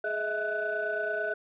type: tone cluster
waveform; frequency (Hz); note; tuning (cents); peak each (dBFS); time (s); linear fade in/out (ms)
sine; 420.7 / 630 / 659 / 1491; G#4 / D#5 / E5 / F#6; +22 / +21 / -1 / +13; -34 / -34 / -34 / -31; 0.04-1.34; 5
effects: tanh soft clip ceiling -21 dBFS